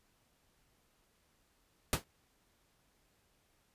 pink noise with exponential decay, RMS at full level -26 dBFS, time 1.93-2.04 s, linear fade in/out 1 ms, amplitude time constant 22 ms, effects pink hiss -73 dBFS RMS until 3.74 s + resampled to 32000 Hz

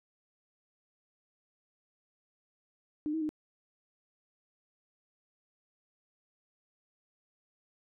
sine tone with pitch steps, 301.6 / 319.7 / 306.3 Hz, D4 / D#4 / D#4, +46 / +47 / -27 cents, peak -30 dBFS, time 3.06-3.291 s, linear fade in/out 0 ms, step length 77 ms, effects none

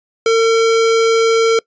square tone, 453.3 Hz, A#4, 48 cents flat, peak -10 dBFS, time 0.26-1.59 s, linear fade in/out 2 ms, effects noise-tail reverb RT60 0.1 s tail -24 dB re dry + resampled to 16000 Hz

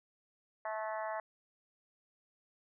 harmonic tone with a mistuned harmonic, 217.5 Hz, A3, 20 cents flat, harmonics 3 / 4 / 5 / 6 / 7 / 8 / 9, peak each -39 / -41 / -44 / -50 / -51 / -48 / -51 dBFS, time 0.65-1.2 s, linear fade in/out 2 ms, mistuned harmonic 7, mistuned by -21 cents, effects none

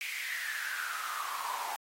pink noise with high-pass filter sweep, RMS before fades -37 dBFS, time 0.01-1.76 s, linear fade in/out 0 ms, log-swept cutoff 2300 to 870 Hz, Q 8.9, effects AAC 48 kbps

